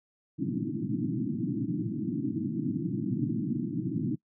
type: band-pass noise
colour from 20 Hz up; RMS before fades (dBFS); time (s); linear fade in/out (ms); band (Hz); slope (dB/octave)
white; -31; 0.38-4.16; 20; 110 to 330; 96
effects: noise-tail reverb RT60 0.1 s tail -24 dB re dry